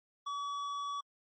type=tone with hard clipping; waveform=triangle; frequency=1139 Hz; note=C#6; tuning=47 cents sharp; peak=-37 dBFS; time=0.26-1.01 s; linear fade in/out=10 ms; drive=12 dB; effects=MP3 32 kbps